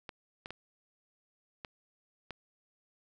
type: clicks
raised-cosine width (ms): 0.3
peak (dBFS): -25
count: 5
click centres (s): 0.092 / 0.459 / 0.506 / 1.648 / 2.307
effects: none